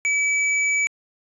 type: tone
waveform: square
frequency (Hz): 2294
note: D7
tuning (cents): -41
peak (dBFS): -19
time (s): 0.05-0.87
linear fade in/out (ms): 0
effects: resampled to 22050 Hz